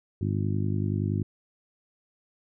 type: harmonic tone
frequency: 50.6 Hz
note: G#1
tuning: 44 cents flat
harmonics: 2 / 3 / 4 / 5 / 6 / 7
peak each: -27 / -31 / -33 / -35 / -37 / -38 dBFS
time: 0.21-1.23 s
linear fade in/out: 5 ms
effects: none